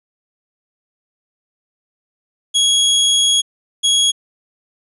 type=tone pair in turn; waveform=sawtooth; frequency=3322 / 3322 Hz; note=G#7 / G#7; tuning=0 / 0 cents; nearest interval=unison; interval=0 cents; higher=neither; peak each=-8 dBFS; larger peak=neither; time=2.54-3.42 / 3.83-4.12 s; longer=first; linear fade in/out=20 ms; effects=resampled to 24000 Hz